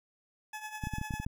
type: tone with tremolo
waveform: 20% pulse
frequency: 856 Hz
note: A5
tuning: 48 cents flat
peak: -32 dBFS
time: 0.53-1.25 s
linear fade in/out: 5 ms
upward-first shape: triangle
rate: 10 Hz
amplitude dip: 75%
type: clicks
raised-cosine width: 5 ms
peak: -23 dBFS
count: 9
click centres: 0.838 / 0.871 / 0.937 / 0.984 / 1.014 / 1.108 / 1.139 / 1.2 / 1.265 s
effects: none